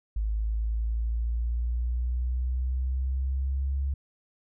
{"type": "linear sweep", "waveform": "sine", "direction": "up", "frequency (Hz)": [52.7, 69], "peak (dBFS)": -25, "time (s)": [0.16, 3.94], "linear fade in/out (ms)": 5, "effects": []}